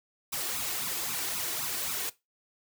white noise with flanger, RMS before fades -33 dBFS, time 0.32-2.1 s, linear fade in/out 10 ms, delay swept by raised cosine 0.78 to 2.78 ms, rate 3.8 Hz, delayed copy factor +0.7, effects noise-tail reverb RT60 0.2 s tail -18 dB re dry + high-pass 100 Hz 12 dB/octave

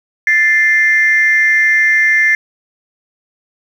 sine tone pair together, 1760 / 2093 Hz, A6 / C7, 0 / 0 cents, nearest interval minor third, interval 300 cents, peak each -10 dBFS, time 0.27-2.35 s, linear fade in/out 2 ms, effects tanh soft clip ceiling -2 dBFS + 7-bit

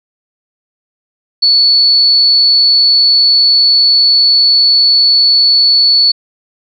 sine tone, 4435 Hz, C#8, in tune, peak -5 dBFS, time 1.42-6.12 s, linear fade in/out 10 ms, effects none

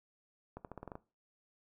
accelerating click train, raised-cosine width 1 ms, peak -30 dBFS, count 8, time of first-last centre 0.57-0.954 s, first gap 78 ms, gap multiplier 0.88, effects noise-tail reverb RT60 0.3 s tail -18 dB re dry

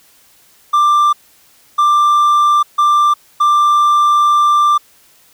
triangle tone bursts at uneven times, 1183 Hz, D6, 12 cents sharp, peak -6 dBFS, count 4, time 0.73-1.13 / 1.78-2.63 / 2.78-3.14 / 3.4-4.78 s, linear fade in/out 10 ms, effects white hiss -49 dBFS RMS until 5.33 s

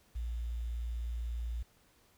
sine tone with quantisation, 58.27 Hz, A#1, in tune, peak -34 dBFS, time 0.15-1.63 s, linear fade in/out 10 ms, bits 10, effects pink hiss -67 dBFS RMS until 2.17 s

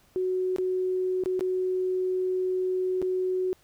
sine tone with dropouts, 370 Hz, F#4, in tune, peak -24 dBFS, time 0.16-3.53 s, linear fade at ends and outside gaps 0 ms, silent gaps 0.562-0.584 / 1.237-1.259 / 1.394-1.408 / 3.017-3.025 s, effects pink hiss -62 dBFS RMS until 3.63 s

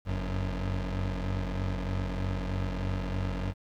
25% pulse tone pair together, 47.85 / 92.5 Hz, G1 / F#2, -41 / 0 cents, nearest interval major seventh, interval 1141 cents, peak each -28 / -29 dBFS, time 0.05-3.54 s, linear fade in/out 50 ms, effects low-pass 4000 Hz 12 dB/octave + 10-bit

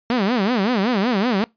sawtooth tone with vibrato, 220 Hz, A3, in tune, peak -13 dBFS, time 0.1-1.44 s, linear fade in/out 0 ms, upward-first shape sine, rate 5.3 Hz, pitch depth 260 cents each way, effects noise-tail reverb RT60 0.2 s tail -25 dB re dry + resampled to 11025 Hz

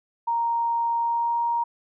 sine tone with pitch glide, 932.3 to 938.8 Hz, A#5 to A#5, 0 to +12 cents, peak -21 dBFS, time 0.27-1.64 s, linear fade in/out 10 ms, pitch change +12 cents, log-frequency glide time 0.98-1.4 s, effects none

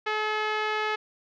5% pulse tone with low-pass filter, 428.6 Hz, A4, 45 cents flat, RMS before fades -28 dBFS, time 0.06-0.96 s, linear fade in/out 10 ms, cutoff 2000 Hz, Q 0.8, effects none

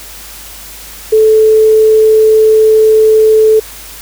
sine tone, 436.3 Hz, A4, 15 cents flat, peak -3 dBFS, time 1.12-3.6 s, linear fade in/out 10 ms, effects added 50 Hz sine -36 dBFS peak until 4.01 s + white hiss -30 dBFS RMS until 4.01 s

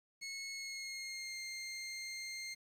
20% pulse tone with pitch glide, 2184 to 2111 Hz, C#7 to C7, -26 to +15 cents, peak -37 dBFS, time 0.21-2.55 s, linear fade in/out 20 ms, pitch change -59 cents, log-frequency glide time 0.52-1.39 s, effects low-pass 10000 Hz 12 dB/octave + 11-bit

